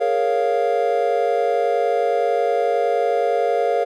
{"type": "chord", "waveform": "triangle", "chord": "Bb minor seventh", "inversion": "third", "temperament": "equal", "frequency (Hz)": [415.3, 466.2, 554.4, 698.5], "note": ["Ab4", "Bb4", "Db5", "F5"], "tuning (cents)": [0, 0, 0, 0], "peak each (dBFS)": [-23, -19, -21, -19], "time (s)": [0, 3.85], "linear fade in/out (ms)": 20, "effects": []}